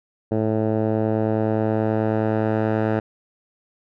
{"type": "tone with low-pass filter sweep", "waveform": "10% pulse", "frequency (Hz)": 109.4, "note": "A2", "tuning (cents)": -9, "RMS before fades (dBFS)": -21, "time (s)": [0.31, 3], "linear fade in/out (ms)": 10, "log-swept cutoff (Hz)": [580, 1300], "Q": 0.99, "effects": []}